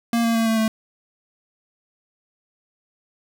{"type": "tone with pitch steps", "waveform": "square", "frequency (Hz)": [233.1, 229.9, 226.7, 223.6, 220.5], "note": ["A#3", "A#3", "A#3", "A3", "A3"], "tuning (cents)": [0, -24, -48, 28, 4], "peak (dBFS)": -18, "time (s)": [0.13, 0.68], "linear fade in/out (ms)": 2, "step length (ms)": 110, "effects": []}